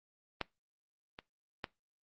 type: clicks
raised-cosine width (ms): 0.3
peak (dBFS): -17 / -29 / -20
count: 3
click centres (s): 0.413 / 1.189 / 1.642
effects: noise-tail reverb RT60 0.2 s tail -21 dB re dry + Opus 32 kbps